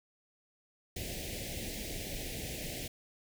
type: band-stop noise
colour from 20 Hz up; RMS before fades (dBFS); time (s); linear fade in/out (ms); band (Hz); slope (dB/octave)
pink; -40; 0.96-2.88; 5; 710 to 1900; 48
effects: none